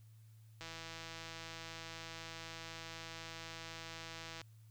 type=click train; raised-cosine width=0.2 ms; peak=-30 dBFS; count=625; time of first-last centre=0.61-4.415 s; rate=164 Hz; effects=added 110 Hz sine -57 dBFS peak until 4.7 s + white hiss -74 dBFS RMS until 4.7 s